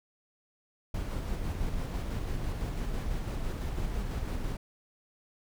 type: noise with tremolo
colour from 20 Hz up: brown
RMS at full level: -32 dBFS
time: 0.94-4.57 s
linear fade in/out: 5 ms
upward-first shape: square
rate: 6 Hz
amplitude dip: 25%
effects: none